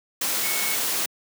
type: tone in noise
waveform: sine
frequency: 2207 Hz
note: C#7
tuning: 8 cents flat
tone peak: -30 dBFS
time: 0.43-0.75 s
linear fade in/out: 5 ms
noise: white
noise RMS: -25 dBFS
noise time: 0.21-1.06 s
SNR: -8 dB
effects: high-pass 200 Hz 12 dB/octave